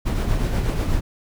brown noise with tremolo, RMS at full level -19 dBFS, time 0.05-1.01 s, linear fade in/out 20 ms, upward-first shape triangle, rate 8.2 Hz, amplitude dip 45%, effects none

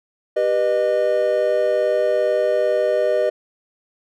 triangle chord, G augmented, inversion none, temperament just, 392 / 490 / 612.5 Hz, G4 / B4 / D#5, 0 / -14 / -27 cents, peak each -22 / -19 / -16 dBFS, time 0.36-3.3 s, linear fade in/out 10 ms, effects none

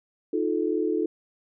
sine tone cluster, 311.8 / 352 / 434.4 Hz, D#4 / F4 / A4, +4 / +14 / -22 cents, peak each -27 dBFS, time 0.33-1.06 s, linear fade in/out 5 ms, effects none

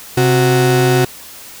35% pulse tone pair together, 130.81 / 370 Hz, C3 / F#4, 0 / 0 cents, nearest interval octave + tritone, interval 1800 cents, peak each -11 dBFS, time 0.17-1.05 s, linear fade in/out 5 ms, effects white hiss -35 dBFS RMS until 1.6 s

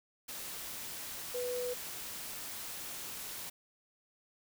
sine tone in noise, 493.9 Hz, B4, in tune, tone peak -34 dBFS, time 1.34-1.74 s, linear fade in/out 10 ms, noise white, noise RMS -43 dBFS, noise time 0.28-3.5 s, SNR +6 dB, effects none

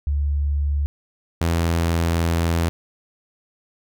sine / sawtooth tone pair in turn, 71.9 / 83.71 Hz, D2 / E2, -36 / +27 cents, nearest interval minor third, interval 263 cents, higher second, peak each -18 / -14 dBFS, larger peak second, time 0.07-0.86 / 1.41-2.69 s, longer second, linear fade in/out 0 ms, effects none

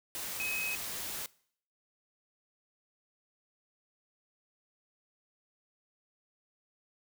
sine tone in noise, 2541 Hz, D#7, 36 cents sharp, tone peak -33 dBFS, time 0.4-0.75 s, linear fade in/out 0 ms, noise white, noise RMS -39 dBFS, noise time 0.15-1.26 s, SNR +3 dB, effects noise-tail reverb RT60 0.6 s tail -22 dB re dry

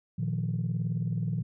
sine chord, Bb suspended fourth, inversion none, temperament equal, 116.54 / 155.56 / 174.61 Hz, Bb2 / Eb3 / F3, 0 / 0 / 0 cents, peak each -30 / -31 / -32 dBFS, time 0.18-1.43 s, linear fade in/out 10 ms, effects tanh soft clip ceiling -21 dBFS

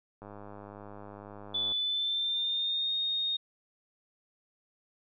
click train, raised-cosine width 1 ms, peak -32 dBFS, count 154, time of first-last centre 0.22-1.72 s, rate 102 Hz
sine tone with pitch glide, 3476 to 3704 Hz, A7 to A#7, -22 to -12 cents, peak -28 dBFS, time 1.54-3.37 s, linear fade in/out 10 ms, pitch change +110 cents, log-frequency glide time 1.72-2.94 s
effects none

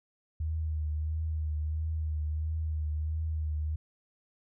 sine tone with vibrato, 77.78 Hz, D#2, in tune, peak -29 dBFS, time 0.4-3.76 s, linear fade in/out 5 ms, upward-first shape triangle, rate 1.5 Hz, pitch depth 45 cents each way, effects none

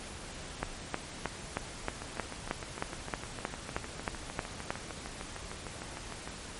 two click trains, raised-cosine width 0.5 ms, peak -24 / -15 dBFS, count 29 / 14, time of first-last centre 2.02-6.275 / 0.63-4.705 s, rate 6.58 / 3.19 Hz, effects pink hiss -44 dBFS RMS until 6.59 s + MP3 48 kbps

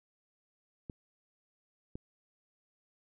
clicks, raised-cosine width 3 ms, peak -28 dBFS, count 2, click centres 0.898 / 1.955 s, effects none

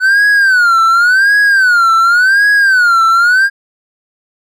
triangle tone with vibrato, 1490 Hz, F#6, 12 cents sharp, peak -4 dBFS, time 0-3.5 s, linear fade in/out 50 ms, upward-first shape sine, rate 0.9 Hz, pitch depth 190 cents each way, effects none

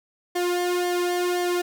sawtooth tone with flanger, 355 Hz, F4, 28 cents sharp, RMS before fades -24 dBFS, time 0.35-1.62 s, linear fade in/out 10 ms, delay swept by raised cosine 0.76 to 2.06 ms, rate 1.9 Hz, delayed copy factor -0.75, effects none

